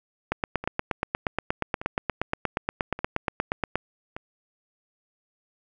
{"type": "two click trains", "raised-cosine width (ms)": 0.5, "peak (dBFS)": [-19, -9], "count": [4, 30], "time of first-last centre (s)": [[0.64, 4.165], [0.32, 3.756]], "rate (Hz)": [0.851, 8.44], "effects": []}